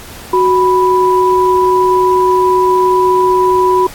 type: tone pair together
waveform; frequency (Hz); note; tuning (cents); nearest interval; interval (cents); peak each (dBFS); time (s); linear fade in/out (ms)
sine; 370 / 987.8; F#4 / B5; 0 / 0; octave + perfect fourth; 1700; -10; 0.33-3.87; 5
effects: pink hiss -32 dBFS RMS until 3.94 s + AAC 64 kbps